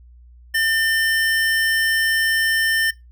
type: tone pair together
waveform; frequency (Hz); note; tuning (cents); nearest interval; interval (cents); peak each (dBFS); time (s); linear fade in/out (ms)
square; 1800 / 3053; A6 / G7; +39 / -46; major sixth; 915; -18 / -28; 0.54-2.91; 10
effects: noise-tail reverb RT60 0.2 s tail -22 dB re dry + added 60 Hz sine -43 dBFS peak until 3.11 s